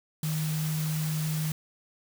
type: tone in noise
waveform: sine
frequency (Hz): 155.56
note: D#3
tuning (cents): 0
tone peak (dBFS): -27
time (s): 0.23-1.52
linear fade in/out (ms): 2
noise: white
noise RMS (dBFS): -38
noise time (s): 0.23-1.52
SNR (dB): +8
effects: none